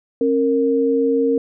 sine tone pair together, 270.8 / 463.1 Hz, C#4 / A#4, -40 / -11 cents, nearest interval major sixth, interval 929 cents, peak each -18 / -16 dBFS, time 0.21-1.38 s, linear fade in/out 2 ms, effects none

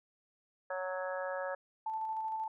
harmonic tone, 185 Hz, F#3, in tune, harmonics 3 / 4 / 5 / 6 / 7 / 8 / 9, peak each -37 / -45 / -44 / -52 / -45 / -52 / -43 dBFS, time 0.7-1.55 s, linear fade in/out 5 ms
sine tone with tremolo, 880 Hz, A5, in tune, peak -33 dBFS, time 1.86-2.48 s, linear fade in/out 5 ms, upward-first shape square, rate 13 Hz, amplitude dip 25%
effects none

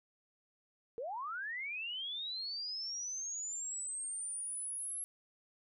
sine linear sweep, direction up, 436.6 to 11175 Hz, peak -38 dBFS, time 0.98-5.04 s, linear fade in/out 0 ms, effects none

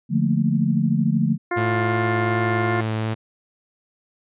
sine chord, Bb major seventh, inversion first, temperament equal, 146.83 / 174.61 / 220 / 233.1 Hz, D3 / F3 / A3 / Bb3, 0 / 0 / 0 / 0 cents, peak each -22 / -22 / -21 / -26 dBFS, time 0.09-1.38 s, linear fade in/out 50 ms
harmonic tone, 352.4 Hz, F4, 16 cents sharp, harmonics 1 / 2 / 3 / 4 / 5 / 6, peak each -24 / -27 / -29 / -30 / -31 / -32 dBFS, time 1.51-2.81 s, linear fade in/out 5 ms
sawtooth tone with vibrato, 110.3 Hz, A2, 5 cents sharp, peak -18 dBFS, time 1.56-3.15 s, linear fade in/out 20 ms, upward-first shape triangle, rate 2.7 Hz, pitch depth 12 cents each way
effects resampled to 8000 Hz

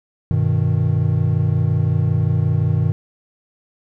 triangle chord, G augmented, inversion none, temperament equal, 98 / 123.47 / 155.56 Hz, G2 / B2 / D#3, 0 / 0 / 0 cents, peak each -17 dBFS, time 0.31-2.92 s, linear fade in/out 0 ms, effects none

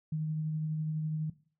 sine tone with tremolo, 155.56 Hz, D#3, in tune, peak -29 dBFS, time 0.12-1.3 s, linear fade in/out 5 ms, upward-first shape triangle, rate 12 Hz, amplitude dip 25%, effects noise-tail reverb RT60 0.4 s tail -17 dB re dry

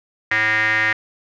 square tone with band-pass filter, 108.8 Hz, A2, 19 cents flat, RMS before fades -18 dBFS, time 0.31-0.93 s, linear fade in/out 5 ms, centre 1900 Hz, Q 7.8, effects resampled to 16000 Hz

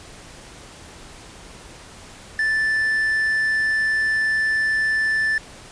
triangle tone, 1760 Hz, A6, in tune, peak -16 dBFS, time 2.39-5.38 s, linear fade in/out 2 ms, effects pink hiss -42 dBFS RMS until 5.71 s + resampled to 22050 Hz

